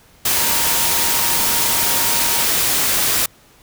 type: tone in noise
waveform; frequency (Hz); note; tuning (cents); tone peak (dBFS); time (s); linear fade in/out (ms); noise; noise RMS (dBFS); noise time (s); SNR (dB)
sine; 932.3; A#5; 0; -28; 0.36-2.44; 5; white; -17; 0.25-3.26; -14
effects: pink hiss -50 dBFS RMS until 3.62 s